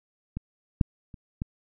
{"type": "clicks", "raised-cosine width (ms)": 5, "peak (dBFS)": [-19, -7, -30, -17], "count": 4, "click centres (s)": [0.37, 0.812, 1.142, 1.419], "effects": []}